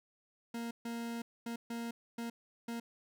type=tone bursts at uneven times; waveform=40% pulse; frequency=233.1 Hz; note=A#3; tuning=in tune; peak=-37 dBFS; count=6; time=0.54-0.71 / 0.85-1.22 / 1.46-1.56 / 1.7-1.91 / 2.18-2.3 / 2.68-2.8 s; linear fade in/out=5 ms; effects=none